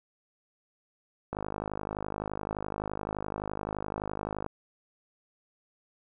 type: click train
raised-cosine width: 1 ms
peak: -19 dBFS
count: 163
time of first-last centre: 1.33-4.463 s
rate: 51.7 Hz
effects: none